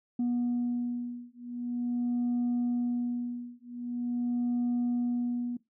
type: beating tone pair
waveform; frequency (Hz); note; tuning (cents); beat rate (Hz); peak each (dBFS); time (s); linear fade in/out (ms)
sine; 242.1 / 242.54; B3 / B3; -34 / -31; 0.44; -30; 0.19-5.57; 5
effects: noise-tail reverb RT60 0.2 s tail -20 dB re dry + tanh soft clip ceiling -24 dBFS